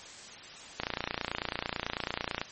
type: click train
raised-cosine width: 0.3 ms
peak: -14 dBFS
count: 48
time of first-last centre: 0.8-2.415 s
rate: 29.1 Hz
effects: white hiss -47 dBFS RMS until 2.51 s + MP3 32 kbps